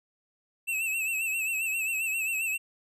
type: tone with vibrato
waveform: square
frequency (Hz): 2637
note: E7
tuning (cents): 0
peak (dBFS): -28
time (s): 0.67-2.58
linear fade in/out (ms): 20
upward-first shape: sine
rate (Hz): 7.5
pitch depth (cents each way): 65
effects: none